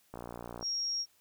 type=click train; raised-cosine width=1 ms; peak=-28 dBFS; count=30; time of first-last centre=0.14-0.627 s; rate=59.5 Hz
type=tone; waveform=sine; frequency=5588 Hz; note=F8; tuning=in tune; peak=-31 dBFS; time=0.61-1.06 s; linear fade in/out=50 ms
effects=white hiss -68 dBFS RMS until 1.2 s